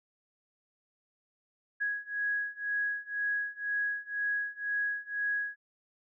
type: beating tone pair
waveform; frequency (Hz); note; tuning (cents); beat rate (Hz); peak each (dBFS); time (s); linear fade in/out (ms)
sine; 1661.2 / 1663.2; G#6 / G#6; 0 / +2; 2; -34 / -33; 1.8-5.56; 20
effects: none